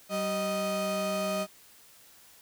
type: tone pair together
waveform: 35% pulse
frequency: 192.42 / 622.3 Hz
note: G3 / D#5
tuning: -32 / 0 cents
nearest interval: octave + minor sixth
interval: 2032 cents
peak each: -32 / -28 dBFS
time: 0.09-1.47 s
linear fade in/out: 50 ms
effects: white hiss -56 dBFS RMS until 2.41 s